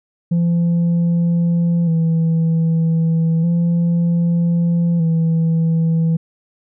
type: tone with vibrato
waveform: sine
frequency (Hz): 167.1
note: E3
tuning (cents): +24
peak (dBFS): -10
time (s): 0.31-6.17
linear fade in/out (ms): 10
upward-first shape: square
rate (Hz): 0.32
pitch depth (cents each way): 36
effects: tanh soft clip ceiling -12 dBFS